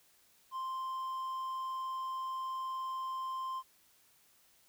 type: tone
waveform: triangle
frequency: 1046.5 Hz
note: C6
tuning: in tune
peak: -34 dBFS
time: 0.51-3.63 s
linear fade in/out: 50 ms
effects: white hiss -67 dBFS RMS until 4.68 s